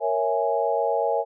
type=chord; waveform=sine; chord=A# half-diminished seventh; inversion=none; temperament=equal; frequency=466.2 / 554.4 / 659.3 / 830.6 Hz; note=A#4 / C#5 / E5 / G#5; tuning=0 / 0 / 0 / 0 cents; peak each=-26 dBFS; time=0-1.25 s; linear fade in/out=50 ms; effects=none